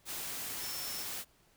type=tone in noise; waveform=sine; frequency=5400 Hz; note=E8; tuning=41 cents sharp; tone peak=-43 dBFS; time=0.59-1.06 s; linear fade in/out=50 ms; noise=white; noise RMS=-40 dBFS; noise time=0.05-1.25 s; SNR=-6 dB; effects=pink hiss -67 dBFS RMS until 1.56 s